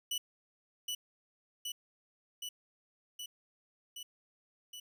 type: tone with echo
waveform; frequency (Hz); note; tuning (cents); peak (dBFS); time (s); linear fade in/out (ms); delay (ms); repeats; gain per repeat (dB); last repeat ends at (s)
sawtooth; 2960; F#7; 0; -30; 0.11-0.18; 5; 770; 6; -2; 4.8
effects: none